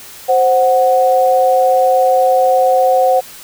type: tone pair together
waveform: sine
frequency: 523.3 / 740 Hz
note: C5 / F#5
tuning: 0 / 0 cents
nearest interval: tritone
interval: 600 cents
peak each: -11 dBFS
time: 0.28-3.21 s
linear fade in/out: 20 ms
effects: white hiss -35 dBFS RMS until 3.43 s

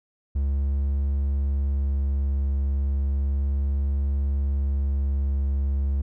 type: tone with vibrato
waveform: triangle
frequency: 69.3 Hz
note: C#2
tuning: in tune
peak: -19 dBFS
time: 0.35-6.02 s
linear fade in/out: 10 ms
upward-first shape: triangle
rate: 0.34 Hz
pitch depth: 10 cents each way
effects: none

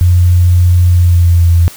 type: tone with pitch glide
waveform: sine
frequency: 88.6 to 85.14 Hz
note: F2 to F2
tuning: +25 to -44 cents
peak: -4 dBFS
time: 0.01-1.68 s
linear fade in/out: 0 ms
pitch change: -69 cents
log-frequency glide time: 0.9-1.45 s
effects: white hiss -33 dBFS RMS until 1.76 s

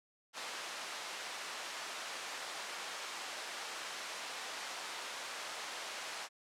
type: band-pass noise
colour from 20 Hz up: pink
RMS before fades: -44 dBFS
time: 0.33-6.29 s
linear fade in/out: 50 ms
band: 770 to 7100 Hz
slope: 12 dB/octave
effects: low-pass 12000 Hz 12 dB/octave

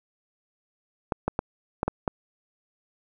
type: clicks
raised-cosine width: 1 ms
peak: -10 dBFS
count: 6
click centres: 1.122 / 1.28 / 1.391 / 1.831 / 1.88 / 2.078 s
effects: none

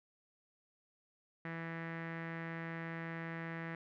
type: tone with low-pass filter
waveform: sawtooth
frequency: 165.2 Hz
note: E3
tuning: 4 cents sharp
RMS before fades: -43 dBFS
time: 1.45-3.75 s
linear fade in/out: 2 ms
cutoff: 1900 Hz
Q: 4.7
effects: none

